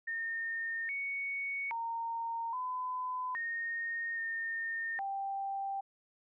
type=tone with pitch steps; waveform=sine; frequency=1827 / 2225 / 921 / 1010 / 1848 / 1825 / 786 Hz; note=A#6 / C#7 / A#5 / B5 / A#6 / A#6 / G5; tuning=-35 / +6 / -21 / +39 / -16 / -37 / +4 cents; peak=-34 dBFS; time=0.07-5.81 s; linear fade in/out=10 ms; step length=820 ms; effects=none